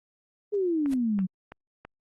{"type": "exponential sweep", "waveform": "sine", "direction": "down", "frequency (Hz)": [422.1, 180], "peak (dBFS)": -23, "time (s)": [0.52, 1.27], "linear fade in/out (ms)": 20}
{"type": "click train", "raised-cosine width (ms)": 0.5, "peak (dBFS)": -26, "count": 4, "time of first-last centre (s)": [0.86, 1.85], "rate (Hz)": 3.03}
{"type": "noise with exponential growth", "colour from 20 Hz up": "pink", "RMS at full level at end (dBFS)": -35, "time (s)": [0.86, 0.94], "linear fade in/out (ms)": 5, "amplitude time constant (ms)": 17}
{"effects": ["Opus 24 kbps"]}